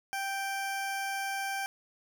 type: tone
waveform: 20% pulse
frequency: 784 Hz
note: G5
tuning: in tune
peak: -27 dBFS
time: 0.13-1.66 s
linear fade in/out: 0 ms
effects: none